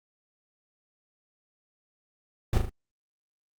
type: noise with echo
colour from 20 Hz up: brown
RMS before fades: -22 dBFS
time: 2.53-2.58 s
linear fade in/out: 2 ms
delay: 38 ms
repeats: 3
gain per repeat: -5 dB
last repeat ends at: 2.694 s
effects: Opus 48 kbps